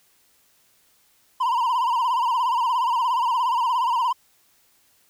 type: tone with vibrato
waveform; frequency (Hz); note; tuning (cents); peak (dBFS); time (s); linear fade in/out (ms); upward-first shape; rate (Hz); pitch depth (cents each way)
triangle; 975; B5; -23; -17; 1.4-4.13; 10; sine; 17; 110
effects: white hiss -61 dBFS RMS until 5.09 s